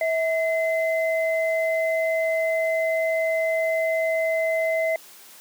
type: tone pair together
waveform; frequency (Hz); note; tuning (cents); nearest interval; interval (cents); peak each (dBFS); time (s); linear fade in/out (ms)
sine; 648 / 2053; E5 / C7; -30 / -33; octave + minor sixth; 1997; -21 / -27; 0.01-4.96; 2
effects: white hiss -47 dBFS RMS until 5.4 s + high-pass 200 Hz 12 dB/octave